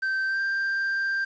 triangle tone with pitch glide, 1554 to 1581.2 Hz, G6 to G6, -16 to +15 cents, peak -22 dBFS, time 0.02-1.25 s, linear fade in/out 10 ms, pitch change +31 cents, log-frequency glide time 0.26-0.4 s, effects resampled to 16000 Hz + 9-bit

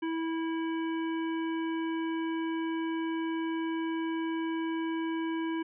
harmonic tone with a mistuned harmonic, 326.4 Hz, E4, 17 cents flat, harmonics 1 / 3 / 5 / 7 / 9, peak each -30 / -40 / -44 / -47 / -49 dBFS, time 0.02-5.63 s, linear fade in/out 10 ms, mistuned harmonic 9, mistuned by +22 cents, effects none

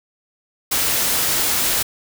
white noise, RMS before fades -19 dBFS, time 0.71-1.83 s, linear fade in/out 10 ms, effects none

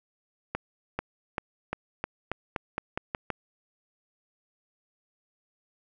accelerating click train, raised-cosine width 0.5 ms, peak -14 dBFS, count 11, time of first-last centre 0.55-3.303 s, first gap 440 ms, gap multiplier 0.89, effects none

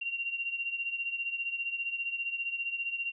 sine beating tone pair, 2758 / 2773 Hz, F7 / F7, -22 / -13 cents, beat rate 15 Hz, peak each -33 / -38 dBFS, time 0.01-3.12 s, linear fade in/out 10 ms, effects none

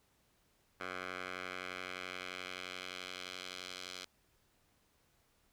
10% pulse tone with band-pass filter sweep, 91.6 Hz, F#2, 17 cents flat, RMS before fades -45 dBFS, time 0.8-4.05 s, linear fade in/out 5 ms, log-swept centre 1600 to 4200 Hz, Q 1.3, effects pink hiss -73 dBFS RMS until 5.52 s

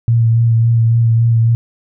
sine tone with vibrato, 115.3 Hz, A#2, 19 cents flat, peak -8 dBFS, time 0.08-1.55 s, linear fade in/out 0 ms, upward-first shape sine, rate 3.6 Hz, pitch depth 22 cents each way, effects none

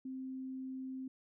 sine tone, 261.6 Hz, C4, in tune, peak -40 dBFS, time 0.05-1.08 s, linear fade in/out 5 ms, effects none

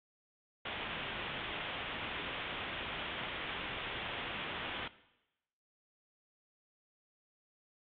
white low-pass noise, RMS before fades -41 dBFS, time 0.65-4.88 s, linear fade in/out 5 ms, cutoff 3500 Hz, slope 96 dB/octave, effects noise-tail reverb RT60 0.9 s tail -17 dB re dry + AAC 64 kbps

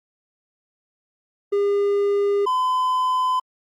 triangle tone pair in turn, 404.2 / 1016.6 Hz, G#4 / B5, -47 / +50 cents, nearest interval octave + major third, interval 1597 cents, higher second, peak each -15 / -16 dBFS, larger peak first, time 1.52-2.46 / 2.46-3.4 s, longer neither, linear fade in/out 10 ms, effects Opus 48 kbps

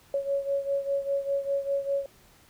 sine beating tone pair, 555 / 560 Hz, C#5 / C#5, +2 / +18 cents, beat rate 5 Hz, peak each -27 / -31 dBFS, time 0.14-2.06 s, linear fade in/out 2 ms, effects pink hiss -58 dBFS RMS until 2.49 s

